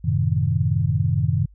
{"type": "chord", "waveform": "sine", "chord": "F# diminished seventh", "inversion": "none", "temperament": "equal", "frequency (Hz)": [92.5, 110, 130.81, 155.56], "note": ["F#2", "A2", "C3", "Eb3"], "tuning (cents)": [0, 0, 0, 0], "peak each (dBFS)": -23, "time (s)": [0.04, 1.46], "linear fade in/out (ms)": 10, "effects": ["added 50 Hz sine -46 dBFS peak until 1.54 s"]}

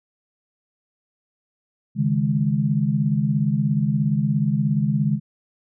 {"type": "chord", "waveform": "sine", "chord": "C# suspended second", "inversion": "none", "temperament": "equal", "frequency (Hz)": [138.59, 155.56, 207.7], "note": ["C#3", "D#3", "G#3"], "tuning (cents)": [0, 0, 0], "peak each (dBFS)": -22, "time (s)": [1.95, 5.2], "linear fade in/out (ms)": 50, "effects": []}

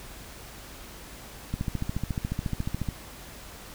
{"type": "click train", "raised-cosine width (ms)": 5, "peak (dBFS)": -16, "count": 20, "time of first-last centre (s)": [1.54, 2.888], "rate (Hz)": 14.1, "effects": ["added 50 Hz sine -50 dBFS peak until 3.74 s", "pink hiss -45 dBFS RMS until 3.74 s"]}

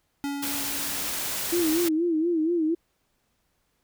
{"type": "tone with exponential decay", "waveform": "square", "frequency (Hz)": 282.3, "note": "C#4", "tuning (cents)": 32, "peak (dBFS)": -27, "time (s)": [0.24, 1.72], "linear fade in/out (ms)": 0, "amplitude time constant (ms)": 320}
{"type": "noise", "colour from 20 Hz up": "white", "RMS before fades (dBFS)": -30, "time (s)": [0.42, 1.89], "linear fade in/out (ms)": 10}
{"type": "tone with vibrato", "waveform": "sine", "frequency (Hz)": 329.6, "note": "E4", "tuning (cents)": 0, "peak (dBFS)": -21, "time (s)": [1.52, 2.75], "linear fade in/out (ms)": 10, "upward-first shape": "sine", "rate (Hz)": 4.2, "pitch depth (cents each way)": 110}
{"effects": ["pink hiss -72 dBFS RMS until 3.83 s"]}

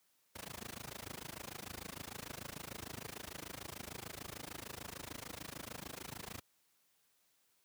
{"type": "noise with amplitude modulation", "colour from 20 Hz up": "pink", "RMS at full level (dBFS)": -43, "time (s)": [0.35, 6.4], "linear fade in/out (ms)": 10, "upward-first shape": "sine", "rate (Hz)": 26.7, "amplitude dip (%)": 100, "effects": ["white hiss -75 dBFS RMS until 7.64 s", "high-pass 80 Hz 12 dB/octave"]}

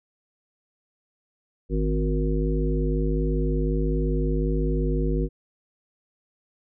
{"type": "harmonic tone with a mistuned harmonic", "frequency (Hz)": 52, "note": "G#1", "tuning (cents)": 3, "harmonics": [1, 3, 5, 7, 9], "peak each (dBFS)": [-23, -28, -30, -30, -32], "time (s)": [1.69, 5.29], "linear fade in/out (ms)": 50, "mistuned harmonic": 3, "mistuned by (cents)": 16, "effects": []}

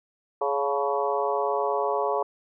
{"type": "harmonic tone with a mistuned harmonic", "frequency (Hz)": 140.1, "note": "C#3", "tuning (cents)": 19, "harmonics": [3, 4, 5, 6, 7, 8], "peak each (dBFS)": [-28, -29, -30, -31, -31, -32], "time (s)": [0.41, 2.23], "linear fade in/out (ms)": 5, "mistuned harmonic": 6, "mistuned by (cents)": 58, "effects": []}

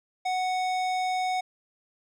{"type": "tone with hard clipping", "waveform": "sine", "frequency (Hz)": 740, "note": "F#5", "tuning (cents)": 0, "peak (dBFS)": -27, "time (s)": [0.25, 1.41], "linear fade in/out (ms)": 10, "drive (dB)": 15, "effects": []}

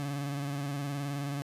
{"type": "tone with vibrato", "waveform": "30% pulse", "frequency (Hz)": 141.6, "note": "C#3", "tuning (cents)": 37, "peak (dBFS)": -30, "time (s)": [0, 1.42], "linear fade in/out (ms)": 0, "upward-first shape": "square", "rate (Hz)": 19, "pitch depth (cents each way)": 36, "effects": ["resampled to 32000 Hz"]}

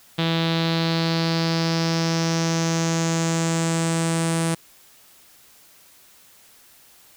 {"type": "tone with low-pass filter sweep", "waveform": "sawtooth", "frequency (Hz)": 164.81, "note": "E3", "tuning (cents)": 0, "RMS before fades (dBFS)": -22, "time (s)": [0.18, 4.55], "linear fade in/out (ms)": 10, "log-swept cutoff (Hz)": [3600, 9300], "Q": 4.3, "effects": ["white hiss -52 dBFS RMS until 7.16 s"]}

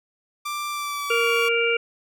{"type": "tone with pitch glide", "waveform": "sawtooth", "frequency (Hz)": [1180, 1128], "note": ["D6", "C#6"], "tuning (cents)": [8, 30], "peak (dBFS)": -23, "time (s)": [0.45, 1.49], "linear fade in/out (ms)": 10, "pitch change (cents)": -78, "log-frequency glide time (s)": [0.7, 1.31]}
{"type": "harmonic tone", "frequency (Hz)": 466.2, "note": "A#4", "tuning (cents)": 0, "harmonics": [1, 3, 5, 6], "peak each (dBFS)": [-22, -27, -23, -27], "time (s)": [1.1, 1.77], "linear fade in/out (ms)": 5}
{"effects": []}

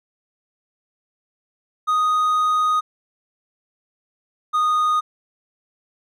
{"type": "tone pair in turn", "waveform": "triangle", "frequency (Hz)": [1244.5, 1235.9], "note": ["D#6", "D#6"], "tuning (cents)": [0, -12], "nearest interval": "unison", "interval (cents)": 12, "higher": "first", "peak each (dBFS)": -14, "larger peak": "neither", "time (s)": [[1.87, 2.81], [4.53, 5.01]], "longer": "first", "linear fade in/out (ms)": 20, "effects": []}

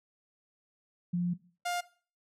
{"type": "tone pair in turn", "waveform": ["sine", "sawtooth"], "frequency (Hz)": [175.9, 705.2], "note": ["F3", "F5"], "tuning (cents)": [13, 17], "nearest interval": "2 octaves", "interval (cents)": 2404, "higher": "second", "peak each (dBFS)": -27, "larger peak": "neither", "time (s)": [[1.13, 1.34], [1.65, 1.81]], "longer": "first", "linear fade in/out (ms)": 10, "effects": ["noise-tail reverb RT60 0.4 s tail -18 dB re dry", "low-pass 12000 Hz 12 dB/octave"]}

